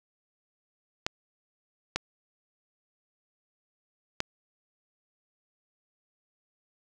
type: clicks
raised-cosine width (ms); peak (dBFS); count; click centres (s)
0.2; -10; 3; 1.065 / 1.96 / 4.204
effects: none